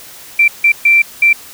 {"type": "tone bursts at uneven times", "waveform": "sine", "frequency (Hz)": 2349, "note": "D7", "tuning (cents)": 0, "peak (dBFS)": -5, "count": 4, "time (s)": [[0.39, 0.48], [0.64, 0.72], [0.85, 1.02], [1.22, 1.33]], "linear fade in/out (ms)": 5, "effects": ["white hiss -35 dBFS RMS until 1.53 s"]}